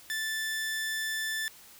sawtooth tone, 1760 Hz, A6, in tune, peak -27 dBFS, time 0.1-1.48 s, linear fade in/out 0 ms, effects white hiss -53 dBFS RMS until 1.79 s

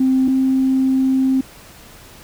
sine tone pair in turn, 261.6 / 263.6 Hz, C4 / C4, 0 / +13 cents, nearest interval unison, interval 13 cents, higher second, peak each -11 / -12 dBFS, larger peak first, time 0-0.28 / 0.28-1.41 s, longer second, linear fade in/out 5 ms, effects tanh soft clip ceiling -7 dBFS + pink hiss -42 dBFS RMS until 2.23 s

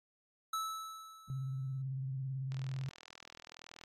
square tone with exponential decay, 1307 Hz, E6, 15 cents flat, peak -34 dBFS, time 0.53-1.82 s, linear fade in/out 5 ms, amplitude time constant 280 ms
sine tone with vibrato, 133.1 Hz, C3, 30 cents sharp, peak -36 dBFS, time 1.3-2.89 s, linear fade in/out 0 ms, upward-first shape triangle, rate 18 Hz, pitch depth 57 cents each way
click train, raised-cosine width 0.2 ms, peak -32 dBFS, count 55, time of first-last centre 2.52-3.837 s, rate 41 Hz
effects AAC 48 kbps

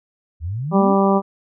sine exponential sweep, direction up, 73.8 to 313 Hz, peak -22 dBFS, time 0.4-0.96 s, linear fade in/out 50 ms
harmonic tone, 196 Hz, G3, in tune, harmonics 1 / 2 / 3 / 4 / 5 / 6, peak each -16 / -19 / -21 / -22 / -23 / -24 dBFS, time 0.71-1.22 s, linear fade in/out 50 ms
effects none

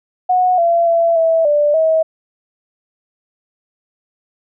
sine tone with pitch steps, 732 / 680 / 672 / 654 / 589 / 641 Hz, F#5 / F5 / E5 / E5 / D5 / E5, -19 / -46 / +33 / -14 / +5 / -49 cents, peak -10 dBFS, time 0.29-2.03 s, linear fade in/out 10 ms, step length 290 ms, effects none

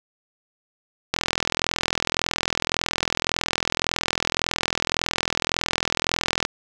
click train, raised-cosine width 0.2 ms, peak -3 dBFS, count 223, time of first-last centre 1.14-6.451 s, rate 41.8 Hz, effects none

